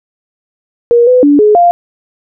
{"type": "tone with pitch steps", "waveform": "sine", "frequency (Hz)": [474.1, 502, 289, 421.6, 697], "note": ["A#4", "B4", "D4", "G#4", "F5"], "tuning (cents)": [29, 28, -28, 26, -4], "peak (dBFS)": -3, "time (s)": [0.91, 1.71], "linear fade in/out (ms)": 0, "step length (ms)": 160, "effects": []}